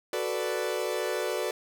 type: chord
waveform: 40% pulse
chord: B minor seventh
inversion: second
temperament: equal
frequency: 370 / 440 / 493.9 / 587.3 Hz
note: F#4 / A4 / B4 / D5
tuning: 0 / 0 / 0 / 0 cents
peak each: -33 dBFS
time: 0.13-1.51 s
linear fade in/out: 2 ms
effects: none